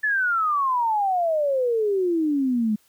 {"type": "exponential sweep", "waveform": "sine", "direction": "down", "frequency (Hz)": [1754, 207.7], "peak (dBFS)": -19, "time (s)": [0.03, 2.76], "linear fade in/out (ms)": 10, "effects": ["white hiss -61 dBFS RMS until 2.88 s"]}